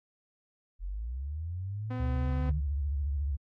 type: linear sweep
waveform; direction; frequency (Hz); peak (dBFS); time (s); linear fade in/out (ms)
sine; up; 41.2 to 155.56; -33; 0.79-2.62; 50
type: tone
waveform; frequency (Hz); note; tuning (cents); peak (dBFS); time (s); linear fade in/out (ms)
sawtooth; 253.8; B3; +47; -32; 1.9-2.5; 10
type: tone with vibrato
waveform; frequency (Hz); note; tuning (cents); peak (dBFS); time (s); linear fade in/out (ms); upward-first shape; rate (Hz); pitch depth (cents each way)
sine; 71; C#2; +42; -28; 1.99-3.37; 20; sine; 14; 120
effects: low-pass 2000 Hz 12 dB/octave + AAC 64 kbps